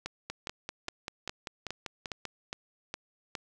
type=two click trains; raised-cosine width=0.2 ms; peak=-19 / -18 dBFS; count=11 / 9; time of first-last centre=0.3-2.253 / 0.06-3.352 s; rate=5.12 / 2.43 Hz; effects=none